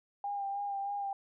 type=tone with vibrato; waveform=sine; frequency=801 Hz; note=G5; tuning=37 cents sharp; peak=-33 dBFS; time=0.24-1.13 s; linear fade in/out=2 ms; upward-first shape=sine; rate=3.2 Hz; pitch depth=25 cents each way; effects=none